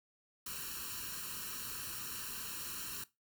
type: noise with comb filter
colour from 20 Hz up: white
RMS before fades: -43 dBFS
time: 0.46-3.04 s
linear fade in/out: 5 ms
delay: 0.71 ms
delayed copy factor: +0.9
effects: noise-tail reverb RT60 0.2 s tail -17 dB re dry